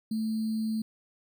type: tone with sample-and-hold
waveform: sine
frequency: 220 Hz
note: A3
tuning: in tune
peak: -27 dBFS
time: 0.11-0.82 s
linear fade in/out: 5 ms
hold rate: 4410 Hz
effects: none